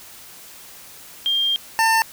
sine / 25% pulse tone pair in turn, 3200 / 898 Hz, G7 / A5, +35 / +35 cents, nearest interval octave + minor seventh, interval 2200 cents, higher first, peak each -17 / -11 dBFS, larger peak second, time 1.26-1.56 / 1.79-2.02 s, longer first, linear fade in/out 0 ms, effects white hiss -42 dBFS RMS until 2.12 s

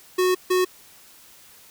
square tone bursts at uneven times, 367 Hz, F#4, 14 cents flat, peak -18 dBFS, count 2, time 0.18-0.35 / 0.5-0.65 s, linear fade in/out 10 ms, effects white hiss -50 dBFS RMS until 1.7 s

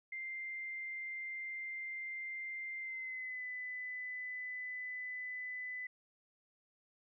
sine tone with pitch glide, 2093 to 2002 Hz, C7 to B6, 0 to +23 cents, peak -40 dBFS, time 0.12-5.87 s, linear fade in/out 5 ms, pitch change -77 cents, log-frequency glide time 2.79-3.44 s, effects none

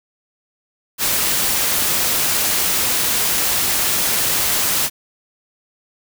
white noise, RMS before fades -18 dBFS, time 0.98-4.9 s, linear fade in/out 50 ms, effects none

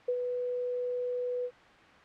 sine tone with ADSR envelope, 493.9 Hz, B4, in tune, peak -25 dBFS, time 0.08-1.51 s, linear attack 7 ms, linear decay 66 ms, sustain -5 dB, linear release 63 ms, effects white hiss -54 dBFS RMS until 2.04 s + low-pass 2000 Hz 12 dB/octave

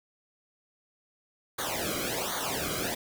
pink noise with flanger, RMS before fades -32 dBFS, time 1.58-2.95 s, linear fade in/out 10 ms, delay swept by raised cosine 0.38 to 1.14 ms, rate 1.3 Hz, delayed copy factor -1, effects none

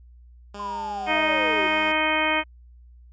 10% pulse tone with pitch glide, 203.4 to 205.1 Hz, G#3 to G#3, -36 to -21 cents, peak -28 dBFS, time 0.54-1.92 s, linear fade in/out 5 ms, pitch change +15 cents, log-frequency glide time 1.1-1.26 s
sine linear sweep, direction down, 1038 to 352.5 Hz, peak -28 dBFS, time 0.59-1.68 s, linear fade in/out 10 ms
harmonic tone, 311.1 Hz, D#4, in tune, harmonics 1 / 2 / 3 / 4 / 5 / 6 / 7 / 8 / 10, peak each -30 / -28 / -27 / -30 / -31 / -30 / -27 / -27 / -31 dBFS, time 1.06-2.44 s, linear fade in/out 50 ms
effects added 60 Hz sine -46 dBFS peak until 3.12 s + resampled to 16000 Hz

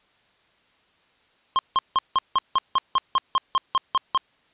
square tone bursts, 1062 Hz, C6, 25 cents sharp, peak -17 dBFS, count 14, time 1.56-4.176 s, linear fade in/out 0 ms, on 29 ms, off 170 ms, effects white hiss -62 dBFS RMS until 4.53 s + resampled to 8000 Hz

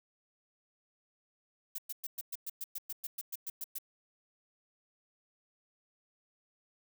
violet noise bursts, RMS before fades -39 dBFS, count 15, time 1.75-3.785 s, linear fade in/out 5 ms, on 33 ms, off 110 ms, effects none

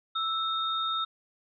sine tone pair together, 1318.5 / 3682 Hz, E6 / A#7, 0 / -22 cents, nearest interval octave + tritone, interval 1778 cents, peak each -29 / -31 dBFS, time 0.15-1.05 s, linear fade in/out 10 ms, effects none

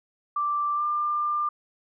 sine tone with pitch glide, 1174.7 to 1194.5 Hz, D6 to D6, 0 to +29 cents, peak -23 dBFS, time 0.36-1.49 s, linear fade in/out 5 ms, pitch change +29 cents, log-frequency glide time 0.75-0.83 s, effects none

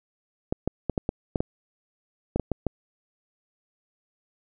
clicks, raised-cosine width 2 ms, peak -11 dBFS, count 11, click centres 0.525 / 0.676 / 0.897 / 0.978 / 1.091 / 1.358 / 1.405 / 2.36 / 2.397 / 2.517 / 2.667 s, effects none

